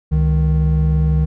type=tone pair together; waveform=triangle; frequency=69.2 / 155.56 Hz; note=C#2 / D#3; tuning=-2 / 0 cents; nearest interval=octave + major second; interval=1402 cents; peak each=-13 dBFS; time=0.11-1.26 s; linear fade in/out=20 ms; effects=none